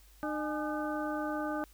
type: harmonic tone with a mistuned harmonic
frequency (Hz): 303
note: D#4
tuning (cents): -46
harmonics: 1 / 2 / 3 / 4 / 5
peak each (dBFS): -35 / -38 / -40 / -41 / -42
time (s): 0.23-1.64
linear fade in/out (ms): 0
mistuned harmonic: 3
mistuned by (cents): -140
effects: added 50 Hz sine -57 dBFS peak until 1.73 s + white hiss -63 dBFS RMS until 1.73 s